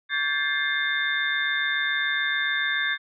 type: tone cluster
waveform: sine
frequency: 1137 / 1592 / 1739 / 2108 / 3610 Hz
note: C#6 / G6 / A6 / C7 / A7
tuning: +44 / +26 / -21 / +12 / +44 cents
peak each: -36 / -27 / -27 / -30 / -30 dBFS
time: 0.09-2.98 s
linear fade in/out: 50 ms
effects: none